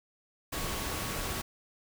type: tone in noise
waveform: sine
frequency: 1117 Hz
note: C#6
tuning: 13 cents sharp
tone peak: -46 dBFS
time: 0.52-1.42 s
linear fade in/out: 10 ms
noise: pink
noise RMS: -35 dBFS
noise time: 0.52-1.42 s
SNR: -14 dB
effects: none

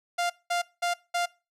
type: tone bursts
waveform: sawtooth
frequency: 698.5 Hz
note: F5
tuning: in tune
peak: -21 dBFS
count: 4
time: 0.18-1.26 s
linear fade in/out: 10 ms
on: 120 ms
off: 200 ms
effects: noise-tail reverb RT60 0.3 s tail -22 dB re dry + low-pass 10000 Hz 12 dB/octave

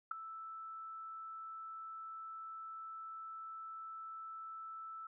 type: tone with ADSR envelope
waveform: sine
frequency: 1318.5 Hz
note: E6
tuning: in tune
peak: -30 dBFS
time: 0.11-5.07 s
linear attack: 6 ms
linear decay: 3 ms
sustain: -15 dB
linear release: 4 ms
effects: none

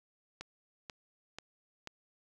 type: click train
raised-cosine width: 0.2 ms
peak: -25 dBFS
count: 4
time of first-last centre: 0.41-1.873 s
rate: 2.05 Hz
effects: none

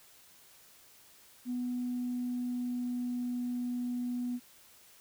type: tone with pitch glide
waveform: sine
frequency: 246.9 to 245.2 Hz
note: B3 to B3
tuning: 0 to -12 cents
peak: -31 dBFS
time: 1.45-4.4 s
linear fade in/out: 50 ms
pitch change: -12 cents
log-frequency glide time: 1.84-3.41 s
effects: tanh soft clip ceiling -27 dBFS + white hiss -59 dBFS RMS until 5 s

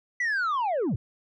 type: linear sweep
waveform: sine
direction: down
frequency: 2000 to 82.41 Hz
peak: -21 dBFS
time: 0.2-0.96 s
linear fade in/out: 5 ms
effects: tanh soft clip ceiling -23 dBFS

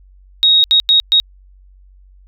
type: tone bursts at uneven times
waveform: sine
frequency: 3768 Hz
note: A#7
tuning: 18 cents sharp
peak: -7 dBFS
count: 4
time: 0.43-0.64 / 0.71-0.8 / 0.89-1 / 1.12-1.2 s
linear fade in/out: 0 ms
effects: added 47 Hz sine -42 dBFS peak until 2.27 s

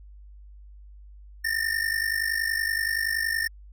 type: ring-modulated tone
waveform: square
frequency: 1809 Hz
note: A6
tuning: 48 cents sharp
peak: -22 dBFS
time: 1.44-3.48 s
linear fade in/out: 10 ms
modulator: 25.3 Hz
effects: added 50 Hz sine -44 dBFS peak until 3.72 s

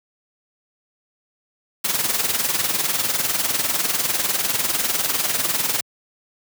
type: noise with tremolo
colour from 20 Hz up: white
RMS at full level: -19 dBFS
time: 1.84-5.81 s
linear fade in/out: 10 ms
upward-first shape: sine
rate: 20 Hz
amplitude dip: 65%
effects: high-pass 100 Hz 12 dB/octave

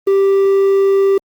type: tone with quantisation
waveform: triangle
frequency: 392 Hz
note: G4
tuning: in tune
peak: -7 dBFS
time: 0.07-1.18 s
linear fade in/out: 5 ms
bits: 6
effects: Opus 24 kbps

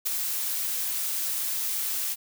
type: noise with ADSR envelope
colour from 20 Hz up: blue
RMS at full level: -24 dBFS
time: 0.05-2.16 s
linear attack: 21 ms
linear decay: 3 ms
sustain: -5 dB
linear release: 39 ms
effects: none

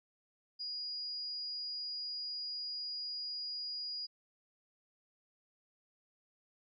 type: tone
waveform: sine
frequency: 4882 Hz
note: D#8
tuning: 34 cents flat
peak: -38 dBFS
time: 0.59-4.07 s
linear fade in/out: 20 ms
effects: none

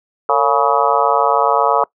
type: harmonic tone with a mistuned harmonic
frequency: 140.6 Hz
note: C#3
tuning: 25 cents sharp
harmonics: 3 / 4 / 5 / 6 / 7 / 8 / 9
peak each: -19 / -19 / -19 / -19 / -19 / -19 / -19 dBFS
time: 0.29-1.84 s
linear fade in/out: 2 ms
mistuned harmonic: 3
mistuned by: +130 cents
effects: noise-tail reverb RT60 0.1 s tail -22 dB re dry

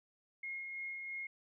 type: tone with tremolo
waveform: sine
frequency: 2150 Hz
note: C7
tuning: 47 cents sharp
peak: -39 dBFS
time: 0.43-1.27 s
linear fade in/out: 5 ms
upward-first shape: sine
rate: 3 Hz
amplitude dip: 30%
effects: none

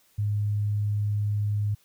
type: tone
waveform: sine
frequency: 103.83 Hz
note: G#2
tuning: in tune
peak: -23 dBFS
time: 0.18-1.75 s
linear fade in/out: 10 ms
effects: white hiss -63 dBFS RMS until 1.84 s

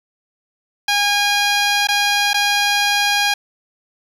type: tone with dropouts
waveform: 10% pulse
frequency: 816 Hz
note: G#5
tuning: 31 cents flat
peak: -6 dBFS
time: 0.88-3.34 s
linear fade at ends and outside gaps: 5 ms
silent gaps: 1.872-1.886 / 2.333-2.342 s
effects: low-pass 10000 Hz 12 dB/octave + 7-bit

